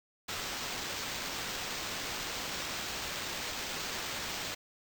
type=noise with sample-and-hold; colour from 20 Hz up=white; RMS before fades=-38 dBFS; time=0.28-4.55 s; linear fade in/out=10 ms; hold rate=11025 Hz; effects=none